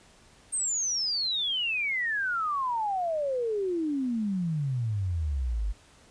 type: exponential sweep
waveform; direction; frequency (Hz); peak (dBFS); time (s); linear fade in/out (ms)
sine; down; 8660 to 47.78; -26; 0.52-5.73; 20
effects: pink hiss -57 dBFS RMS until 6.1 s + resampled to 22050 Hz